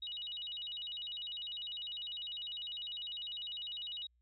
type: tone with vibrato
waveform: sine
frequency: 3330 Hz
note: G#7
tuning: 4 cents sharp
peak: -40 dBFS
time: 0.02-4.07 s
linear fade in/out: 5 ms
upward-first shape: square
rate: 10 Hz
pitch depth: 230 cents each way
effects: added 60 Hz sine -70 dBFS peak until 4.21 s